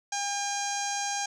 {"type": "tone with low-pass filter", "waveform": "sawtooth", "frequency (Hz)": 805, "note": "G5", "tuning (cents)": 46, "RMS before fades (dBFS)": -31, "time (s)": [0.12, 1.26], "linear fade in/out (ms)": 5, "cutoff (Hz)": 6400, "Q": 6, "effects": []}